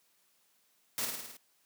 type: noise with echo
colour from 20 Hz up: white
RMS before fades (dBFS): -34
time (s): 0.98-1.05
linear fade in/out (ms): 0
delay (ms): 53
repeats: 6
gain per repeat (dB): -3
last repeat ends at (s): 1.368
effects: white hiss -71 dBFS RMS until 1.65 s + high-pass 150 Hz 12 dB/octave